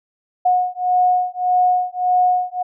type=beating tone pair; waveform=sine; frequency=726 / 727.7 Hz; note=F#5 / F#5; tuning=-33 / -29 cents; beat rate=1.7 Hz; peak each=-17 dBFS; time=0.45-2.63 s; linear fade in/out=10 ms; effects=none